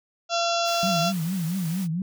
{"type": "harmonic tone", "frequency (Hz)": 682, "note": "F5", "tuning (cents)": -41, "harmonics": [1, 2, 4, 5, 6, 7, 8, 9, 10], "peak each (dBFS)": [-24, -29, -32, -32, -35, -34, -35, -37, -39], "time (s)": [0.29, 1.13], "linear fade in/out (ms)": 50}
{"type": "high-pass noise", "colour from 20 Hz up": "white", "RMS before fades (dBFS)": -40, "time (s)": [0.64, 1.88], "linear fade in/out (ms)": 50, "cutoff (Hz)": 320, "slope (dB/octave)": 12}
{"type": "tone with vibrato", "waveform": "sine", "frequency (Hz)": 175.3, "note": "F3", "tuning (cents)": 7, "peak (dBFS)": -24, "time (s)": [0.83, 2.02], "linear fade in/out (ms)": 2, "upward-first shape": "triangle", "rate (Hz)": 4.4, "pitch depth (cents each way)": 210}
{"effects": []}